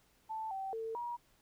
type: tone with pitch steps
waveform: sine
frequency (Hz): 880 / 772 / 449.3 / 955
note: A5 / G5 / A4 / A#5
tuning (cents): 0 / -27 / +36 / +42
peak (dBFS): -37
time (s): 0.29-1.17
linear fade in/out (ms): 20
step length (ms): 220
effects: pink hiss -70 dBFS RMS until 1.41 s